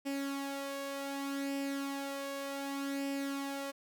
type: tone with flanger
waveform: sawtooth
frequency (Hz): 277.2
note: C#4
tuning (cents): 0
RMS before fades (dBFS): -38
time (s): 0.05-3.72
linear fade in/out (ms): 20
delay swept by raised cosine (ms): 0.38 to 1.78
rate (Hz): 0.66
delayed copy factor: +0.55
effects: none